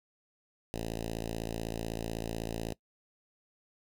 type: tone with notch filter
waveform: 5% pulse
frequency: 56 Hz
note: A1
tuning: 31 cents sharp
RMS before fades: -37 dBFS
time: 0.74-2.73 s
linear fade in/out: 0 ms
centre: 1400 Hz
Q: 0.91
effects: noise-tail reverb RT60 0.1 s tail -21 dB re dry